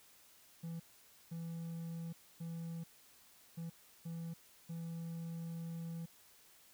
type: tone bursts at uneven times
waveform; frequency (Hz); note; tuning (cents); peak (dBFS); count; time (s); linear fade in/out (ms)
triangle; 166.3; E3; +16; -39; 6; 0.63-0.8 / 1.31-2.13 / 2.4-2.84 / 3.57-3.7 / 4.05-4.34 / 4.69-6.06; 10
effects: white hiss -64 dBFS RMS until 6.73 s